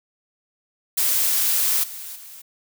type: noise with level steps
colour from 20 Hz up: blue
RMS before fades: -20 / -35 / -41 dBFS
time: 0.97-2.42 s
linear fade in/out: 10 ms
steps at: 1.83 / 2.15 s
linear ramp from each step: 10 ms
effects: none